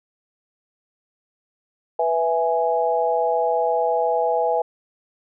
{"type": "chord", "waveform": "sine", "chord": "E major", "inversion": "second", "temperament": "equal", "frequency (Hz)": [493.9, 659.3, 830.6], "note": ["B4", "E5", "G#5"], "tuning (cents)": [0, 0, 0], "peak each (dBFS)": -22, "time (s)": [1.99, 4.62], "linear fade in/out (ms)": 5, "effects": []}